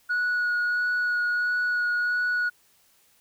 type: tone with vibrato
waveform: sine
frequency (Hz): 1459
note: F#6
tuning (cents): -25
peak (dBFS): -20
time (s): 0.09-2.5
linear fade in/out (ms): 20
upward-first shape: sine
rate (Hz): 1.5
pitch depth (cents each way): 12
effects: tanh soft clip ceiling -21 dBFS + white hiss -62 dBFS RMS until 3.2 s